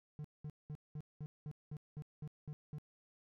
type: tone bursts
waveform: triangle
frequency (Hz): 150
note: D3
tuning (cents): +37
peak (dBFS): -40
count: 11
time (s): 0.19-2.784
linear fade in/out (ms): 0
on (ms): 54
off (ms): 200
effects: none